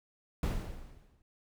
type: noise with exponential decay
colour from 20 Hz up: brown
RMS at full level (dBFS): -28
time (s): 0.43-1.22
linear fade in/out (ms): 2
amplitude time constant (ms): 170
effects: none